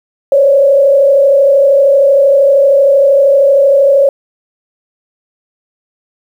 sine tone with frequency modulation, 555 Hz, C#5, 2 cents sharp, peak -4 dBFS, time 0.32-4.09 s, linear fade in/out 2 ms, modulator 32.9 Hz, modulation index 0.74, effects 7-bit

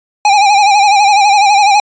square tone with vibrato, 813 Hz, G#5, 37 cents flat, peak -6 dBFS, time 0.25-1.8 s, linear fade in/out 2 ms, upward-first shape sine, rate 12 Hz, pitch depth 72 cents each way, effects resampled to 16000 Hz

